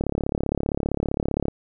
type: click train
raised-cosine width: 2 ms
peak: -10 dBFS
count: 53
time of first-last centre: 0.01-1.483 s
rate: 35.3 Hz
effects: none